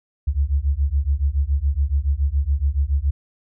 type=beating tone pair; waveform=sine; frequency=67 / 74.1 Hz; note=C2 / D2; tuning=+42 / +16 cents; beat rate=7.1 Hz; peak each=-20 dBFS; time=0.27-3.11 s; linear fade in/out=10 ms; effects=none